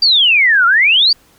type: exponential two-way sweep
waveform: sine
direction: down then up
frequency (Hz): 4773 to 1347 to 4773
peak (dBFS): -7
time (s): 0.02-1.13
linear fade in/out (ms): 5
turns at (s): 0.66
effects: pink hiss -50 dBFS RMS until 1.38 s